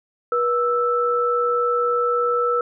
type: tone pair together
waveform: sine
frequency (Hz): 483 / 1319.6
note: B4 / E6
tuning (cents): -39 / +1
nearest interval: octave + perfect fourth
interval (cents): 1740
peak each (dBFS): -20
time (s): 0.32-2.61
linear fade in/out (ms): 2
effects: none